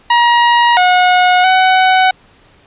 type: tone with pitch steps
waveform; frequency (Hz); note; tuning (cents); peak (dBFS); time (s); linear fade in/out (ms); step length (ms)
sawtooth; 951 / 727 / 749; A#5 / F#5 / F#5; +34 / -31 / +21; -3; 0.1-2.11; 5; 670
effects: pink hiss -47 dBFS RMS until 2.66 s + resampled to 8000 Hz